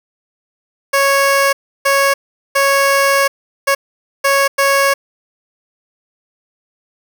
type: tone bursts at uneven times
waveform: 15% pulse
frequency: 553 Hz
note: C#5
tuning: 4 cents flat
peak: -4 dBFS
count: 6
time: 0.93-1.53 / 1.85-2.14 / 2.55-3.28 / 3.67-3.75 / 4.24-4.48 / 4.58-4.94 s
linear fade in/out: 10 ms
effects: 7-bit